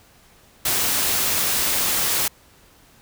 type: noise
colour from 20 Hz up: white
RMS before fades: -21 dBFS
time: 0.65-2.28 s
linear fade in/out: 5 ms
effects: pink hiss -53 dBFS RMS until 3.01 s